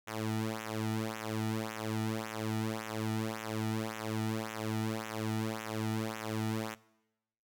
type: tone with flanger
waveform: sawtooth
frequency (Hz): 110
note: A2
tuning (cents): 0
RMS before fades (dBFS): -36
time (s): 0.07-6.75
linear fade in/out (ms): 10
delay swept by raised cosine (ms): 0.21 to 1.91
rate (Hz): 1.8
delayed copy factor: -0.95
effects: noise-tail reverb RT60 0.9 s tail -21 dB re dry